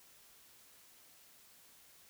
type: silence
effects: white hiss -62 dBFS RMS until 2.09 s